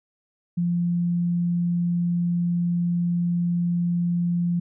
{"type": "tone", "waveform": "sine", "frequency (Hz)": 173.5, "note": "F3", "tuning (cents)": -11, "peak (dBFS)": -20, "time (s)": [0.57, 4.6], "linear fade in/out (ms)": 10, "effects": []}